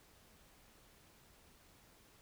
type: silence
effects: pink hiss -65 dBFS RMS until 2.21 s